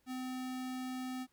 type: tone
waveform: square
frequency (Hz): 256.1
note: C4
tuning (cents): -37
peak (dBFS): -39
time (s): 0.06-1.27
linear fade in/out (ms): 50
effects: pink hiss -75 dBFS RMS until 1.32 s